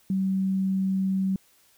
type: tone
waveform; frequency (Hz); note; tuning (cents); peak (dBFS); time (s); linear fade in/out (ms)
sine; 191.1; G3; -44; -22; 0.1-1.36; 2
effects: white hiss -61 dBFS RMS until 1.77 s